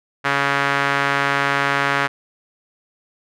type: tone with band-pass filter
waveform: sawtooth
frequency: 140 Hz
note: C#3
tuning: 18 cents sharp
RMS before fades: -19 dBFS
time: 0.24-2.08 s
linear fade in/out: 20 ms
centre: 1600 Hz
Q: 1.7
effects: none